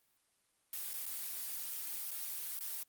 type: noise with dropouts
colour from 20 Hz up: blue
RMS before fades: -41 dBFS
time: 0.73-2.83 s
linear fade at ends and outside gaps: 2 ms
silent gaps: 0.934-0.938 / 1.057-1.062 / 2.109-2.114 / 2.591-2.607 s
effects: white hiss -75 dBFS RMS until 2.88 s + Opus 32 kbps